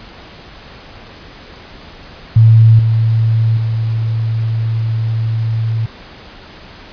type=tone with level steps; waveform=sine; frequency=112.5 Hz; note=A2; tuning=39 cents sharp; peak=-3 / -9 / -13 dBFS; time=2.36-5.86 s; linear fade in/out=5 ms; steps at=2.79 / 3.57 s; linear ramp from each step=2 ms; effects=pink hiss -36 dBFS RMS until 6.92 s + resampled to 11025 Hz